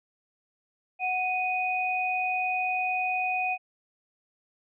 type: tone pair together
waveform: sine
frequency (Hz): 737.9 / 2489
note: F#5 / D#7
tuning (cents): -5 / 0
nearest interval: octave + major sixth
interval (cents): 2105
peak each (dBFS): -28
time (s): 0.99-3.58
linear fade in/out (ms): 50
effects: none